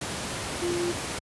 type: tone in noise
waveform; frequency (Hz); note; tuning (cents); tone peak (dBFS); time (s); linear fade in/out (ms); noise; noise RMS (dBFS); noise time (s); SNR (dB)
sine; 348.2; F4; -5; -26; 0.62-0.92; 5; pink; -32; 0.01-1.19; +3
effects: high-pass 80 Hz 12 dB/octave + resampled to 24000 Hz